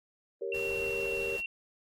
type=chord; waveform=sine; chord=G diminished; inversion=none; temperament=equal; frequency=392 / 466.2 / 554.4 Hz; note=G4 / Bb4 / Db5; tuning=0 / 0 / 0 cents; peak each=-36 / -36 / -40 dBFS; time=0.41-1.37 s; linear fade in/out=10 ms
type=tone; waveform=sine; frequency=2733 Hz; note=F7; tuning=38 cents flat; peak=-33 dBFS; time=0.52-1.46 s; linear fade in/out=2 ms
type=noise; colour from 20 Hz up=pink; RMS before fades=-47 dBFS; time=0.54-1.41 s; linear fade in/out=10 ms
effects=AAC 48 kbps